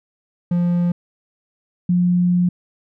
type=tone pair in turn; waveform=triangle / sine; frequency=174.61 / 177.66 Hz; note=F3 / F3; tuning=0 / +30 cents; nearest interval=unison; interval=30 cents; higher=second; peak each=-13 dBFS; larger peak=neither; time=0.51-0.92 / 1.89-2.49 s; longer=second; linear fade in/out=5 ms; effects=none